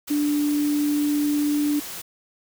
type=tone in noise; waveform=sine; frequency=293.7 Hz; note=D4; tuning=in tune; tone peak=-19 dBFS; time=0.1-1.8 s; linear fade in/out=10 ms; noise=white; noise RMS=-35 dBFS; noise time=0.07-2.02 s; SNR=+13 dB; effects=none